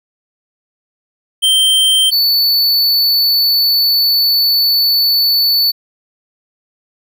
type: tone pair in turn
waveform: square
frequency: 3136 / 4475 Hz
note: G7 / C#8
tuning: 0 / +16 cents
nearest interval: tritone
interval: 616 cents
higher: second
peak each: -9 / -10 dBFS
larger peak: first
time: 1.42-2.11 / 2.11-5.72 s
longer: second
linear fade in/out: 20 ms
effects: none